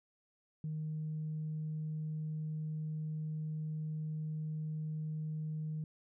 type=tone; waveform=sine; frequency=155.1 Hz; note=D#3; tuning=5 cents flat; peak=-35 dBFS; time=0.64-5.84 s; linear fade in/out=2 ms; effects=tanh soft clip ceiling -32 dBFS